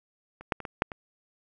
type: clicks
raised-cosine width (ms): 0.5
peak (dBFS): -29 / -10 / -24 / -20 / -7 / -22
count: 6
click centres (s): 0.41 / 0.522 / 0.603 / 0.652 / 0.821 / 0.918
effects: none